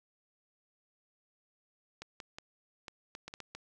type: clicks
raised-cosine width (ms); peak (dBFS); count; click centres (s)
0.2; -26; 9; 2.02 / 2.202 / 2.385 / 2.882 / 3.151 / 3.28 / 3.339 / 3.403 / 3.55
effects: none